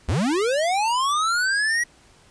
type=linear sweep; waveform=square; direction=up; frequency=58.7 to 1931 Hz; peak=-20 dBFS; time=0.08-1.84 s; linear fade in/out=10 ms; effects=pink hiss -54 dBFS RMS until 2.3 s + resampled to 22050 Hz